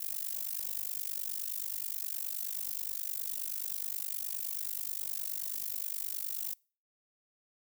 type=noise with amplitude modulation; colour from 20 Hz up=violet; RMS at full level=-33 dBFS; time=0-6.54 s; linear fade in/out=10 ms; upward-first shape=sine; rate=49.5 Hz; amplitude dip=100%; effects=noise-tail reverb RT60 0.4 s tail -26 dB re dry